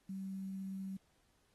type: tone with quantisation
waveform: sine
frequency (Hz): 192.2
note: G3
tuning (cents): -34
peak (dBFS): -40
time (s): 0.09-0.97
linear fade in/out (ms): 5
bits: 11
effects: pink hiss -75 dBFS RMS until 1.54 s + AAC 32 kbps